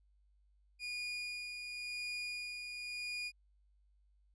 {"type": "tone with tremolo", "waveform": "30% pulse", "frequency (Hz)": 2443, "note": "D#7", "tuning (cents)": -32, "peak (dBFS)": -36, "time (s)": [0.79, 3.32], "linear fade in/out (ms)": 50, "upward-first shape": "sine", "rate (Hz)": 0.93, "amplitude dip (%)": 40, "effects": ["added 50 Hz sine -67 dBFS peak until 4.34 s", "resampled to 22050 Hz"]}